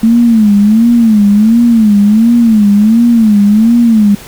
sine tone with vibrato, 219.5 Hz, A3, 4 cents flat, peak -3 dBFS, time 0.03-4.15 s, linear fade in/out 5 ms, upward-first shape sine, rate 1.4 Hz, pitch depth 140 cents each way, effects pink hiss -31 dBFS RMS until 4.27 s

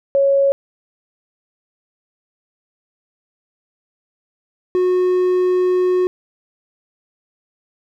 sine / triangle tone pair in turn, 553 / 364.8 Hz, C#5 / F#4, -4 / -24 cents, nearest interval perfect fifth, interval 720 cents, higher first, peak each -11 dBFS, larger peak neither, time 0.15-0.52 / 4.75-6.07 s, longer second, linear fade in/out 0 ms, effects none

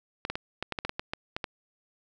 clicks, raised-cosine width 0.3 ms, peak -15 dBFS, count 12, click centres 0.251 / 0.3 / 0.355 / 0.626 / 0.723 / 0.788 / 0.85 / 0.894 / 0.995 / 1.135 / 1.365 / 1.442 s, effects none

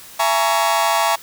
40% pulse chord, A# half-diminished seventh, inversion second, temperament just, 671.3 / 839.1 / 932.3 / 1118.8 Hz, E5 / G#5 / A#5 / C#6, +31 / +18 / 0 / +16 cents, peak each -20 dBFS, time 0.19-1.16 s, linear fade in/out 10 ms, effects white hiss -40 dBFS RMS until 1.22 s

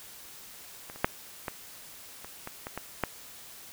clicks, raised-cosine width 0.5 ms, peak -26 / -29 / -7 / -17 / -28 / -22 / -21 / -19 / -11 dBFS, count 9, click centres 0.899 / 0.96 / 1.045 / 1.482 / 2.246 / 2.474 / 2.669 / 2.776 / 3.037 s, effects white hiss -48 dBFS RMS until 3.72 s

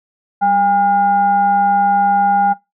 sine tone with frequency modulation, 808 Hz, G#5, 48 cents flat, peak -10 dBFS, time 0.41-2.54 s, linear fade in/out 20 ms, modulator 614 Hz, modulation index 0.41, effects noise-tail reverb RT60 0.2 s tail -20 dB re dry

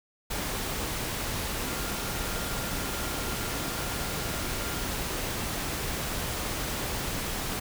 sine tone in noise, 1396.9 Hz, F6, in tune, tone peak -43 dBFS, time 1.67-4.85 s, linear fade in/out 10 ms, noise pink, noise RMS -32 dBFS, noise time 0.3-7.6 s, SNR -14 dB, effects none

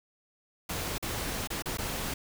pink noise with dropouts, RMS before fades -34 dBFS, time 0.69-2.14 s, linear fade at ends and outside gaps 5 ms, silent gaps 0.982-1.025 / 1.474-1.502 / 1.623-1.657 / 1.773-1.784 s, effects none

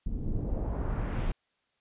brown noise with low-pass filter sweep, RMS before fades -31 dBFS, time 0.06-1.32 s, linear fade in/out 5 ms, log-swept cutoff 210 to 3200 Hz, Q 1.2, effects white hiss -75 dBFS RMS until 1.8 s + resampled to 8000 Hz

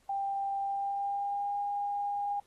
sine tone with pitch glide, 791 to 811.8 Hz, G5 to G#5, +15 to -40 cents, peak -30 dBFS, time 0.09-2.4 s, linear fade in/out 5 ms, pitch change +45 cents, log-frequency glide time 0.59-1.58 s, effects pink hiss -68 dBFS RMS until 2.46 s + AAC 32 kbps

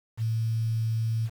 sine tone with quantisation, 112.7 Hz, A2, 42 cents sharp, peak -24 dBFS, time 0.17-1.3 s, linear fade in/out 50 ms, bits 8, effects none

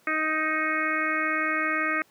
harmonic tone, 312.6 Hz, D#4, 8 cents sharp, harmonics 1 / 2 / 4 / 5 / 6 / 7 / 8, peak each -32 / -35 / -29 / -31 / -30 / -30 / -37 dBFS, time 0.07-2.02 s, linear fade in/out 2 ms, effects pink hiss -61 dBFS RMS until 2.1 s + high-pass 200 Hz 12 dB/octave

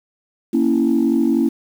sine chord, A# diminished, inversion none, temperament equal, 233.1 / 277.2 / 329.6 Hz, A#3 / C#4 / E4, 0 / 0 / 0 cents, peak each -17 dBFS, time 0.53-1.49 s, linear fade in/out 10 ms, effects tanh soft clip ceiling -7 dBFS + 7-bit

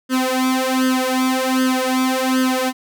sawtooth tone with flanger, 258.6 Hz, C4, 20 cents flat, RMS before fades -18 dBFS, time 0.09-2.73 s, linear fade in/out 50 ms, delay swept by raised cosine 0.62 to 3.02 ms, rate 1.3 Hz, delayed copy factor +0.9, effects none

